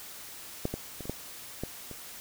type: clicks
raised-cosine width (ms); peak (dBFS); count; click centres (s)
2; -15 / -19 / -26 / -28 / -18 / -19 / -28; 7; 0.654 / 0.74 / 1.007 / 1.055 / 1.096 / 1.636 / 1.913
effects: white hiss -45 dBFS RMS until 2.2 s